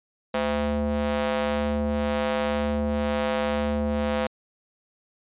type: ring-modulated tone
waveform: sawtooth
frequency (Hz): 146.6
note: D3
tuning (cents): -3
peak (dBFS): -16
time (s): 0.34-4.27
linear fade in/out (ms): 5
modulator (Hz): 366
effects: resampled to 8000 Hz